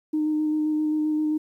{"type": "tone with vibrato", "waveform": "sine", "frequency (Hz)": 306.5, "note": "D#4", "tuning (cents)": -26, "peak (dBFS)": -20, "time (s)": [0.13, 1.38], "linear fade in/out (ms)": 10, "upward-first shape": "square", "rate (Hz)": 7.6, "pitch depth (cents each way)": 10, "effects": ["tanh soft clip ceiling -16 dBFS", "10-bit"]}